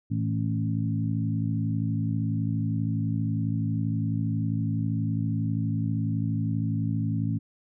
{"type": "harmonic tone with a mistuned harmonic", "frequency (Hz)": 55.2, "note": "A1", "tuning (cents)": 6, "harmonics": [2, 3, 4, 5], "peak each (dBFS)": [-27, -30, -32, -33], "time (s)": [0.1, 7.39], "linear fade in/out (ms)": 20, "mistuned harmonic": 3, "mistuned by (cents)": -31, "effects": []}